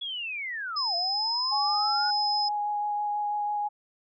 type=linear two-way sweep; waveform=sine; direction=down then up; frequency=3407 to 675 to 1474 Hz; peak=-31 dBFS; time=0.01-2.11 s; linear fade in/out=10 ms; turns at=0.95 s
type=tone; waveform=sine; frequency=5100 Hz; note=D#8; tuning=42 cents sharp; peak=-26 dBFS; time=0.76-2.49 s; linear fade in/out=10 ms
type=tone with vibrato; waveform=sine; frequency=830.6 Hz; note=G#5; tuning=in tune; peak=-26 dBFS; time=1.51-3.69 s; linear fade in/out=20 ms; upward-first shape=sine; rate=6.1 Hz; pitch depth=10 cents each way
effects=none